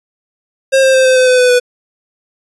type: tone with pitch steps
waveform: square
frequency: 535 / 528.9 / 522.8 / 516.8 / 510.8 / 505 / 499.2 / 493.4 Hz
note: C5 / C5 / C5 / C5 / C5 / B4 / B4 / B4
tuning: +38 / +19 / -1 / -21 / -42 / +39 / +19 / -2 cents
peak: -7 dBFS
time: 0.72-1.6 s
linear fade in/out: 20 ms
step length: 110 ms
effects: resampled to 24000 Hz